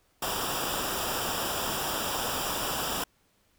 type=noise with comb filter; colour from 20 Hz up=pink; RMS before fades=-31 dBFS; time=0.22-3.04 s; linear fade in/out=5 ms; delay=0.47 ms; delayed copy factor=-0.75; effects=pink hiss -68 dBFS RMS until 3.58 s